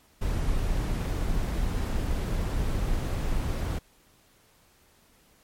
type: noise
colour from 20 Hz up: brown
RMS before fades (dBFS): -27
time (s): 0.21-3.79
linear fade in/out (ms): 10
effects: pink hiss -61 dBFS RMS until 5.43 s + MP3 64 kbps